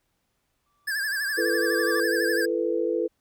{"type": "tone with exponential growth", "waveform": "triangle", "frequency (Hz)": 1164, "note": "D6", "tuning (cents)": -16, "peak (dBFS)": -29, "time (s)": [0.66, 2], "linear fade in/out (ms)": 1, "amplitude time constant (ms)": 290}
{"type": "tone with vibrato", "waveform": "square", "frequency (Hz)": 1661.2, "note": "G#6", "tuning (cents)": 0, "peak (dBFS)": -26, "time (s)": [0.87, 2.46], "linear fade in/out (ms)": 10, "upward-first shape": "sine", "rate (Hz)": 12, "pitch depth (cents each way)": 98}
{"type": "chord", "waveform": "sine", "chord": "E suspended fourth", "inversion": "none", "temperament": "equal with one note detuned", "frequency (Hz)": [337.5, 440, 493.9], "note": ["E4", "A4", "B4"], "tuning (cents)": [41, 0, 0], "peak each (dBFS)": -27, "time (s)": [1.37, 3.08], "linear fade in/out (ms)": 20}
{"effects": ["pink hiss -74 dBFS RMS until 3.2 s"]}